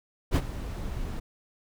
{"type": "noise with ADSR envelope", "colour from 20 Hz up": "brown", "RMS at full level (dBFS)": -18, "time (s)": [0.31, 1.2], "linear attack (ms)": 48, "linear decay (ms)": 47, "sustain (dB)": -16, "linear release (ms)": 10, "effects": []}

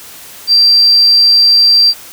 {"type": "tone", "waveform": "sine", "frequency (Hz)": 4708, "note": "D8", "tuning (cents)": 3, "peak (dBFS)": -4, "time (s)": [0.47, 1.94], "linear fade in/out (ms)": 50, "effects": ["white hiss -33 dBFS RMS until 2.12 s"]}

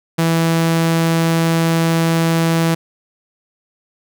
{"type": "tone", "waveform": "sawtooth", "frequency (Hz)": 164.81, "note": "E3", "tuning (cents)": 0, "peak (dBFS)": -9, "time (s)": [0.18, 2.75], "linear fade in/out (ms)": 10, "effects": []}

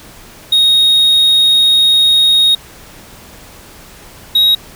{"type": "tone pair in turn", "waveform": "triangle", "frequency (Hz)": [3741, 3798], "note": ["A#7", "A#7"], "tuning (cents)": [5, 32], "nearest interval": "unison", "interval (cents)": 27, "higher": "second", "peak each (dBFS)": -5, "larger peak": "neither", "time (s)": [[0.52, 2.55], [4.35, 4.55]], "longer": "first", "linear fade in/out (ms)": 5, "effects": ["pink hiss -37 dBFS RMS until 4.75 s"]}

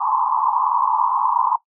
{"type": "band-pass noise", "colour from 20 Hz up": "pink", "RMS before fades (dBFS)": -19, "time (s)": [0, 1.56], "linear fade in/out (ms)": 5, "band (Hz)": [870, 1100], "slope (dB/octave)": 96, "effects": ["noise-tail reverb RT60 0.1 s tail -17 dB re dry"]}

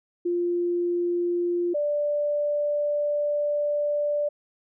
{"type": "tone pair in turn", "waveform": "sine", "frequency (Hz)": [349.2, 587.3], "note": ["F4", "D5"], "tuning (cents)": [0, 0], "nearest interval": "major sixth", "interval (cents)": 900, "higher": "second", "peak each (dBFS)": -22, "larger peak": "neither", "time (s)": [[0.25, 1.74], [1.74, 4.29]], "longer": "second", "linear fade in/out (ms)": 10, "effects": []}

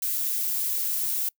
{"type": "noise", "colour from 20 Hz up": "violet", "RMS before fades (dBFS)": -27, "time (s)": [0.02, 1.29], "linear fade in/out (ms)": 5, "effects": ["noise-tail reverb RT60 0.1 s tail -24 dB re dry"]}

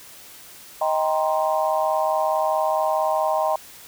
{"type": "chord", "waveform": "sine", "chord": "C minor seventh", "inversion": "first", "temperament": "just", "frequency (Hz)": [627.9, 784.9, 941.9, 1046.5], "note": ["Eb5", "G5", "Bb5", "C6"], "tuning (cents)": [16, 2, 18, 0], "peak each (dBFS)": [-22, -24, -26, -27], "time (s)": [0.81, 3.56], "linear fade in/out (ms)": 5, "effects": ["white hiss -44 dBFS RMS until 3.87 s"]}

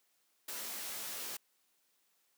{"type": "noise with comb filter", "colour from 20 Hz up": "white", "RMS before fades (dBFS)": -42, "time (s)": [0.48, 1.37], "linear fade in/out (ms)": 5, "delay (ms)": 18, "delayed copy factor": 0.75, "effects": ["white hiss -75 dBFS RMS until 2.37 s", "high-pass 200 Hz 12 dB/octave"]}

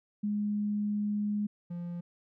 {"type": "tone pair in turn", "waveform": ["sine", "triangle"], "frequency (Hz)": [207.7, 173.54], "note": ["G#3", "F3"], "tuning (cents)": [0, -11], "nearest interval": "minor third", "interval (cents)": 311, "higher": "first", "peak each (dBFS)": [-28, -33], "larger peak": "first", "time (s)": [[0.23, 1.47], [1.7, 2.01]], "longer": "first", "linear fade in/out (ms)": 10, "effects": []}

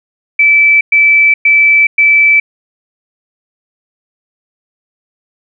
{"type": "tone bursts", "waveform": "sine", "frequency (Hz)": 2315, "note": "D7", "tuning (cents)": -25, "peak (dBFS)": -4, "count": 4, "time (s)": [0.39, 2.4], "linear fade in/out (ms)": 5, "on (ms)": 420, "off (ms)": 110, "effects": []}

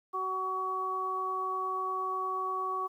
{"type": "harmonic tone", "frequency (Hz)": 375.7, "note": "F#4", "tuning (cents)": 26, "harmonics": [1, 2, 3], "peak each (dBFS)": [-39, -41, -31], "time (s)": [0.13, 2.88], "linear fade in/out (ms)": 20, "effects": ["11-bit"]}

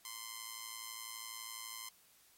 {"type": "tone with amplitude modulation", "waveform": "5% pulse", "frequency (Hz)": 1038, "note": "C6", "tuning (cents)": -14, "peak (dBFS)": -29, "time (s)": [0.05, 1.89], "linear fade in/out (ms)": 2, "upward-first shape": "sine", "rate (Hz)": 112, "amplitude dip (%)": 70, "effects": ["white hiss -66 dBFS RMS until 2.37 s", "MP3 64 kbps"]}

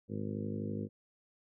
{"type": "harmonic tone with a mistuned harmonic", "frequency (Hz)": 51.91, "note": "G#1", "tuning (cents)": 0, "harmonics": [2, 3, 4, 5, 6, 7, 8, 9, 10], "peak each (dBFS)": [-41, -45, -39, -43, -49, -45, -53, -46, -53], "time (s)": [0.08, 0.89], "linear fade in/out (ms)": 50, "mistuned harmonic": 2, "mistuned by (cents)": 15, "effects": []}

